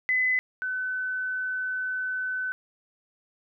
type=tone pair in turn; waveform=sine; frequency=2017 / 1511 Hz; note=B6 / F#6; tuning=+36 / +36 cents; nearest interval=perfect fourth; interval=500 cents; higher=first; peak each=-21 / -27 dBFS; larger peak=first; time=0.09-0.39 / 0.62-2.52 s; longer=second; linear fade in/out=0 ms; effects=none